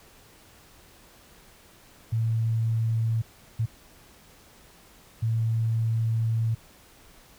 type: tone bursts at uneven times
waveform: sine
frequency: 113.1 Hz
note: A2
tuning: 48 cents sharp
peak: -22 dBFS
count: 3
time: 2.12-3.22 / 3.59-3.66 / 5.22-6.55 s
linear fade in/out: 10 ms
effects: pink hiss -54 dBFS RMS until 7.38 s